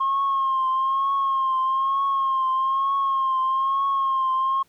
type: tone with vibrato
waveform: sine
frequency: 1073 Hz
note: C6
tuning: 43 cents sharp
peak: -18 dBFS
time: 0-4.63 s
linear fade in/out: 10 ms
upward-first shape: triangle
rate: 1.1 Hz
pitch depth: 48 cents each way
effects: tanh soft clip ceiling -16 dBFS + pink hiss -62 dBFS RMS until 4.68 s